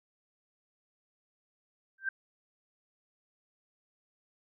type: tone with exponential growth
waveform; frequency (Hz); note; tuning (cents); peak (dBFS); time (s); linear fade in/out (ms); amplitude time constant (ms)
sine; 1568; G6; 0; -25; 1.98-2.09; 5; 22
effects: none